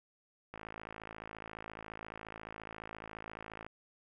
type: click train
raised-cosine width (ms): 0.5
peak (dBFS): -29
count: 171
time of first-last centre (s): 0.54-3.665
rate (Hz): 54.4
effects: none